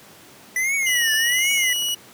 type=tone with vibrato; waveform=square; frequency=1975.5 Hz; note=B6; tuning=in tune; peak=-20 dBFS; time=0.56-1.73 s; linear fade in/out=2 ms; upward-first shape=triangle; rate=1.3 Hz; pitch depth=230 cents each way
type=click train; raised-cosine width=0.5 ms; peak=-27 dBFS; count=18; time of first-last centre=0.83-1.886 s; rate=16.1 Hz
type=tone; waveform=sawtooth; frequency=2920 Hz; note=F#7; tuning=24 cents flat; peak=-18 dBFS; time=0.86-1.95 s; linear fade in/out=10 ms
effects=pink hiss -46 dBFS RMS until 2.13 s + high-pass 150 Hz 12 dB/octave